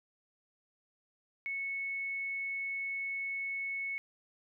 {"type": "tone", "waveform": "sine", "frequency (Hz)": 2205, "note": "C#7", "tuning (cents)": -10, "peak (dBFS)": -34, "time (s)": [1.46, 3.98], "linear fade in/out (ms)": 0, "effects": []}